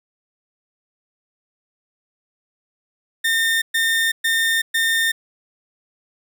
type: tone bursts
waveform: 30% pulse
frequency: 1817 Hz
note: A#6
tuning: 45 cents flat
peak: -14 dBFS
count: 4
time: 3.24-5.12 s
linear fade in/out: 10 ms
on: 380 ms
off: 120 ms
effects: none

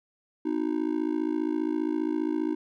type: tone with amplitude modulation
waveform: triangle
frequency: 311.2 Hz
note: D#4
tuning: in tune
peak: -19 dBFS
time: 0.45-2.55 s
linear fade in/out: 10 ms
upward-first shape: sine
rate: 55 Hz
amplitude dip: 100%
effects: none

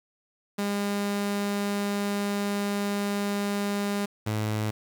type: tone pair in turn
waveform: sawtooth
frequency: 202.6 / 107.51 Hz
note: G#3 / A2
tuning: -43 / -40 cents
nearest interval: major seventh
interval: 1097 cents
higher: first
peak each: -22 dBFS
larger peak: neither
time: 0.58-4.06 / 4.26-4.71 s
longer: first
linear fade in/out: 10 ms
effects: 8-bit

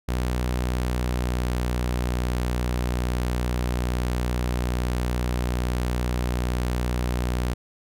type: tone with pitch glide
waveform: sawtooth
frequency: 61.74 to 61.17 Hz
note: B1 to B1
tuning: 0 to -16 cents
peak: -19 dBFS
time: 0.08-7.54 s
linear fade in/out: 10 ms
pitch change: -16 cents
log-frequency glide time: 0.79-1.51 s
effects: none

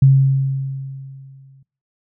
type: tone with exponential decay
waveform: sine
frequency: 135.2 Hz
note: C#3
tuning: 43 cents flat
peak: -5 dBFS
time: 0.02-1.63 s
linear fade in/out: 5 ms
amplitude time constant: 350 ms
effects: noise-tail reverb RT60 0.4 s tail -23 dB re dry

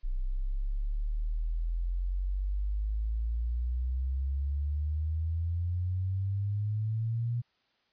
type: exponential sweep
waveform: sine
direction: up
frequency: 30.87 to 120.6 Hz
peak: -28 dBFS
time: 0.03-7.42 s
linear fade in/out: 20 ms
effects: white hiss -72 dBFS RMS until 7.92 s + resampled to 11025 Hz

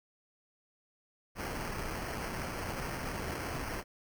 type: noise with sample-and-hold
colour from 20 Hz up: pink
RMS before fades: -38 dBFS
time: 1.35-3.84 s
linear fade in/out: 50 ms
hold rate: 3675 Hz
effects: none

